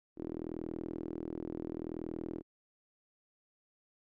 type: tone with band-pass filter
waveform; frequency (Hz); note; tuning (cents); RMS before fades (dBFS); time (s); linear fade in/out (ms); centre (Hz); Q
sawtooth; 40.69; E1; -22; -41; 0.16-2.43; 50; 330; 4.1
effects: none